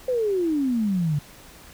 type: exponential sweep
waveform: sine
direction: down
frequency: 523.3 to 141.2 Hz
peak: -20 dBFS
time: 0.08-1.19 s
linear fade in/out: 5 ms
effects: pink hiss -47 dBFS RMS until 1.73 s